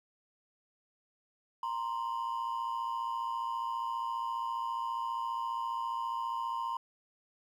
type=ring-modulated tone; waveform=triangle; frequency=987.8 Hz; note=B5; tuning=in tune; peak=-27 dBFS; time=1.63-6.77 s; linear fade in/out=2 ms; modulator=57.4 Hz; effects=tanh soft clip ceiling -25 dBFS + 11-bit